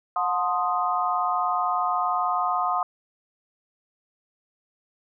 sine chord, F# diminished seventh, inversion none, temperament equal with one note detuned, 723.5 / 880 / 1046.5 / 1244.5 Hz, F#5 / A5 / C6 / Eb6, -39 / 0 / 0 / 0 cents, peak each -26 / -32 / -27 / -26 dBFS, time 0.16-2.83 s, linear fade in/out 2 ms, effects none

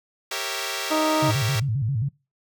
5% pulse chord, G diminished seventh, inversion none, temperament equal, 392 / 466.2 / 554.4 / 659.3 Hz, G4 / Bb4 / Db5 / Fb5, 0 / 0 / 0 / 0 cents, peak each -21 dBFS, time 0.31-1.6 s, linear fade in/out 5 ms
harmonic tone, 311.1 Hz, D#4, in tune, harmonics 1 / 2 / 3 / 4, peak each -24 / -24 / -27 / -28 dBFS, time 0.9-1.32 s, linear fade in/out 20 ms
sine tone with vibrato, 123.47 Hz, B2, in tune, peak -21 dBFS, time 1.22-2.09 s, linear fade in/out 10 ms, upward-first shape square, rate 7.5 Hz, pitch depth 210 cents each way
effects noise-tail reverb RT60 0.3 s tail -25 dB re dry

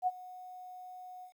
sine tone with ADSR envelope, 733 Hz, F#5, 16 cents flat, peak -25 dBFS, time 0.02-1.33 s, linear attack 50 ms, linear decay 35 ms, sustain -20 dB, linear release 96 ms, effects 11-bit

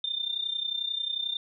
sine tone with amplitude modulation, 3599 Hz, A7, 38 cents sharp, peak -25 dBFS, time 0.04-1.37 s, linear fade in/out 2 ms, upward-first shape sine, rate 31.2 Hz, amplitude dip 80%, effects none

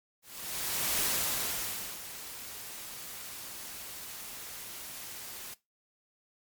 white noise with ADSR envelope, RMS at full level -29 dBFS, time 0.22-5.54 s, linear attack 790 ms, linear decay 980 ms, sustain -14 dB, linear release 5 ms, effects noise-tail reverb RT60 0.2 s tail -18 dB re dry + MP3 96 kbps

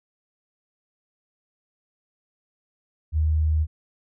sine tone, 77.78 Hz, D#2, in tune, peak -18 dBFS, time 3.12-3.67 s, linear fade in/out 50 ms, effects none

